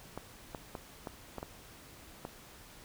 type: clicks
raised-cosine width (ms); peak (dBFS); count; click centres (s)
1; -25; 7; 0.176 / 0.548 / 0.752 / 1.072 / 1.383 / 1.429 / 2.251
effects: pink hiss -54 dBFS RMS until 2.84 s